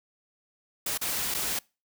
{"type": "noise with dropouts", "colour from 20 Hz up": "white", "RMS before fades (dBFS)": -30, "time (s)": [0.86, 1.59], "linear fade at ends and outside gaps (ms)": 5, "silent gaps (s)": [[0.977, 1.013], [1.342, 1.346]], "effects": ["noise-tail reverb RT60 0.3 s tail -25 dB re dry"]}